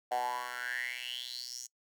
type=tone with high-pass filter sweep; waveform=10% pulse; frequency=123.47 Hz; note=B2; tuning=in tune; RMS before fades=-38 dBFS; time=0.11-1.67 s; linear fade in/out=10 ms; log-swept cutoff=700 to 6500 Hz; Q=8; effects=noise-tail reverb RT60 0.1 s tail -23 dB re dry